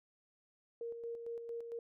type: tone with tremolo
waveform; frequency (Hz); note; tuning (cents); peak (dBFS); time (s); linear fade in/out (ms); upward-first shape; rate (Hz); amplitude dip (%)
sine; 466.2; A#4; 0; -39; 0.81-1.79; 2; square; 4.4; 45
effects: none